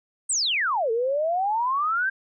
sine exponential two-way sweep, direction down then up, 8870 to 440 to 1610 Hz, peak -21 dBFS, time 0.29-2.1 s, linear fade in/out 10 ms, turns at 0.91 s, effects none

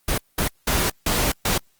pink noise bursts at uneven times, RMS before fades -21 dBFS, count 5, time 0.08-0.18 / 0.38-0.48 / 0.67-0.9 / 1.06-1.32 / 1.45-1.58 s, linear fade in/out 5 ms, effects white hiss -64 dBFS RMS until 1.79 s + Opus 24 kbps

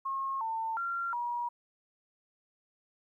sine tone with pitch steps, 1081 / 897 / 1378 / 958 Hz, C#6 / A5 / F6 / A#5, -44 / +33 / -24 / +47 cents, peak -31 dBFS, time 0.05-1.49 s, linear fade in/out 10 ms, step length 360 ms, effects 12-bit

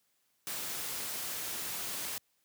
white noise, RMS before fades -38 dBFS, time 0.47-2.18 s, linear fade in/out 0 ms, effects white hiss -75 dBFS RMS until 2.44 s + high-pass 80 Hz 12 dB/octave

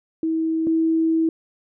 sine tone pair in turn, 322.4 / 324.2 Hz, E4 / E4, -38 / -29 cents, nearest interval unison, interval 9 cents, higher second, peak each -19 / -16 dBFS, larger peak second, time 0.23-0.67 / 0.67-1.29 s, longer second, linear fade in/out 2 ms, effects none

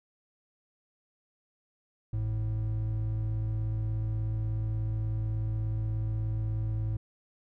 triangle tone pair together, 51.66 / 108.2 Hz, G#1 / A2, -8 / -29 cents, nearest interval octave + minor second, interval 1279 cents, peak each -33 / -27 dBFS, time 2.13-6.97 s, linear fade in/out 5 ms, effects none

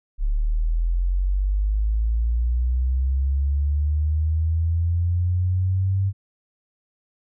sine linear sweep, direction up, 35.2 to 98 Hz, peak -18 dBFS, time 0.18-6.13 s, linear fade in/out 50 ms, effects none

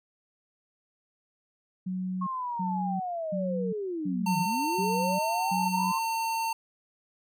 sine tone bursts, 185 Hz, F#3, in tune, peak -29 dBFS, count 6, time 1.86-5.92 s, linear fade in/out 10 ms, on 410 ms, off 320 ms
sine linear two-way sweep, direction down then up, 1093 to 150.6 to 1066 Hz, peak -30 dBFS, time 2.21-5.99 s, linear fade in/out 10 ms, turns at 4.39 s
square tone, 905 Hz, A5, 48 cents sharp, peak -28 dBFS, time 4.26-6.53 s, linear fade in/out 5 ms
effects none

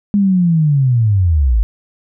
sine linear sweep, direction down, 206.6 to 49 Hz, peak -9 dBFS, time 0.14-1.63 s, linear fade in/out 0 ms, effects none

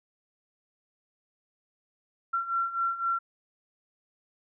sine beating tone pair, 1360 / 1363.9 Hz, F6 / F6, -46 / -41 cents, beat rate 3.9 Hz, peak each -32 / -28 dBFS, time 2.33-3.19 s, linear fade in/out 10 ms, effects none

